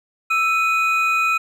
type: tone pair together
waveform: triangle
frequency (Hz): 1320.7 / 2489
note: E6 / D#7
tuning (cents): +3 / 0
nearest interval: major seventh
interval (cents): 1097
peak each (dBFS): -17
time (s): 0.3-1.38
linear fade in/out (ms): 10
effects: none